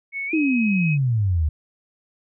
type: tone with pitch glide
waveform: sine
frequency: 2211 to 2540 Hz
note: C#7 to D#7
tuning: -5 to +35 cents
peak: -25 dBFS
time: 0.12-0.98 s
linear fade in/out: 50 ms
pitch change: +240 cents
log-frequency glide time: 0.27-0.35 s
type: exponential sweep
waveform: sine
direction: down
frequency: 329.6 to 72.9 Hz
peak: -17 dBFS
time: 0.33-1.49 s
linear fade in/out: 5 ms
effects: none